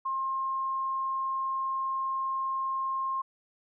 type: tone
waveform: sine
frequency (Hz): 1065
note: C6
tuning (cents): +30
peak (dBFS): -28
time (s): 0.05-3.22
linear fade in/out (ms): 10
effects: none